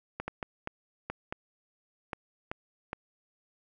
clicks, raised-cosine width 0.5 ms, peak -19 dBFS, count 9, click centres 0.2 / 0.28 / 0.428 / 0.674 / 1.1 / 1.325 / 2.132 / 2.515 / 2.931 s, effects none

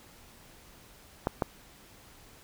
clicks, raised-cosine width 1 ms, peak -12 dBFS, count 2, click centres 1.271 / 1.422 s, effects pink hiss -55 dBFS RMS until 2.43 s

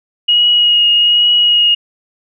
sine tone with vibrato, 2886 Hz, F#7, 44 cents flat, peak -7 dBFS, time 0.28-1.75 s, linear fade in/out 10 ms, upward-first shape triangle, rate 1.2 Hz, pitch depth 17 cents each way, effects none

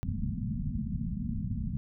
white low-pass noise, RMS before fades -33 dBFS, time 0.03-1.77 s, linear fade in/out 0 ms, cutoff 240 Hz, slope 96 dB/octave, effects none

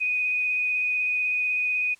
sine tone with vibrato, 2489 Hz, D#7, in tune, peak -22 dBFS, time 0-1.95 s, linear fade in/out 20 ms, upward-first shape square, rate 16 Hz, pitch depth 11 cents each way, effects white hiss -58 dBFS RMS until 1.99 s + low-pass 9000 Hz 12 dB/octave

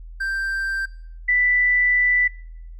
triangle / sine tone pair in turn, 1572 / 1980.6 Hz, G6 / B6, +4 / +4 cents, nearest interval major third, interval 400 cents, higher second, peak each -20 / -15 dBFS, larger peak second, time 0.2-0.86 / 1.28-2.28 s, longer second, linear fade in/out 10 ms, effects noise-tail reverb RT60 0.7 s tail -23 dB re dry + added 41 Hz sine -35 dBFS peak until 2.79 s

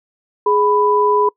sine tone pair together, 416.8 / 992.3 Hz, G#4 / B5, +6 / +8 cents, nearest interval octave + minor third, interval 1502 cents, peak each -14 dBFS, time 0.46-1.29 s, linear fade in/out 5 ms, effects noise-tail reverb RT60 0.1 s tail -24 dB re dry

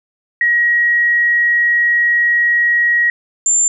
sine tone pair in turn, 1900 / 7240 Hz, A#6 / A8, +33 / +48 cents, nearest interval octave + major seventh, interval 2315 cents, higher second, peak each -10 dBFS, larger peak neither, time 0.41-3.1 / 3.46-3.68 s, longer first, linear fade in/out 2 ms, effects none

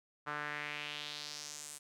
sawtooth tone with band-pass filter sweep, 148.1 Hz, D3, 15 cents sharp, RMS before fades -43 dBFS, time 0.26-1.79 s, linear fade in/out 20 ms, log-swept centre 1300 to 9000 Hz, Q 2.6, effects none

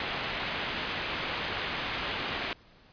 white low-pass noise, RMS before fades -34 dBFS, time 0-2.53 s, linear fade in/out 2 ms, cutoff 3400 Hz, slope 24 dB/octave, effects pink hiss -58 dBFS RMS until 2.92 s + resampled to 11025 Hz

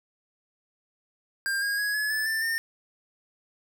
square tone with pitch steps, 1597 / 1631.5 / 1666.7 / 1702.7 / 1739.5 / 1777.1 / 1815.5 Hz, G6 / G#6 / G#6 / G#6 / A6 / A6 / A#6, +32 / -31 / +6 / +43 / -20 / +17 / -46 cents, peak -26 dBFS, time 1.46-2.58 s, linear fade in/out 0 ms, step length 160 ms, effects none

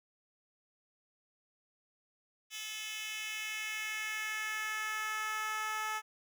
10% pulse tone with high-pass filter sweep, 432.5 Hz, A4, 30 cents flat, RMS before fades -38 dBFS, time 2.5-6.02 s, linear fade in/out 50 ms, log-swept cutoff 3400 to 1000 Hz, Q 1.9, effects none

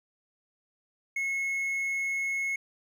triangle tone, 2179 Hz, C#7, 30 cents flat, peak -26 dBFS, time 1.16-2.56 s, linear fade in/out 5 ms, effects none

